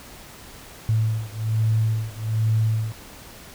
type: beating tone pair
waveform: sine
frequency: 109.9 / 111.1 Hz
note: A2 / A2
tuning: -2 / +17 cents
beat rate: 1.2 Hz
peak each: -22 / -23 dBFS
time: 0.89-2.92 s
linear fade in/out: 0 ms
effects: pink hiss -43 dBFS RMS until 3.54 s